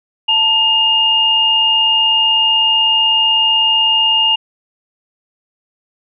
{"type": "tone pair together", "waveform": "sine", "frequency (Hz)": [892, 2832], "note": ["A5", "F7"], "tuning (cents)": [23, 23], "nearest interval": "octave + minor sixth", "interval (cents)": 2000, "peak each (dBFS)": [-19, -10], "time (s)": [0.28, 4.36], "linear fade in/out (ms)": 10, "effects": []}